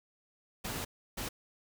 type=noise bursts at uneven times; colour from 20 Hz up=pink; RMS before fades=-38 dBFS; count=2; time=0.64-0.85 / 1.17-1.29 s; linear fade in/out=10 ms; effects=none